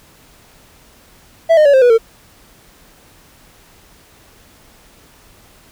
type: tone with pitch steps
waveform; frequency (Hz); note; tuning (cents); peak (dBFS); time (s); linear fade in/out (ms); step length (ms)
triangle; 659.3 / 611.6 / 567.4 / 526.3 / 488.2 / 452.9; E5 / D#5 / C#5 / C5 / B4 / A#4; 0 / -30 / +40 / +10 / -20 / -50; -4; 1.49-1.982; 20; 82
effects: pink hiss -47 dBFS RMS until 5.71 s